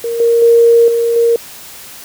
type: tone with level steps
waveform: sine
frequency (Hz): 466.2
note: A#4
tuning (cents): 0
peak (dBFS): -15 / -7 / -4 / -10 / -7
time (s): 0.04-1.36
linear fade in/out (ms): 2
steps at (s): 0.2 / 0.42 / 0.88 / 1.16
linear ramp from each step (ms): 2
effects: white hiss -33 dBFS RMS until 2.04 s